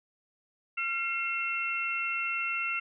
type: tone cluster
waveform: sine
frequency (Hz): 1372 / 2136 / 2707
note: F6 / C7 / E7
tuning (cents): -31 / +35 / +45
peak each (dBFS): -35 / -35 / -31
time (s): 0.77-2.8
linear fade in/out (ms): 10
effects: none